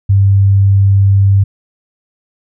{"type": "tone", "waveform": "sine", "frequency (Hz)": 98.5, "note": "G2", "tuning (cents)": 9, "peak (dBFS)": -5, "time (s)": [0.09, 1.44], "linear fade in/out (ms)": 10, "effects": []}